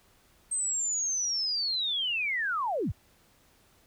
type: linear sweep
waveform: sine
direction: down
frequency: 8372 to 43.65 Hz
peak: -27 dBFS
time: 0.51-2.92 s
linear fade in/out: 10 ms
effects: pink hiss -63 dBFS RMS until 3.86 s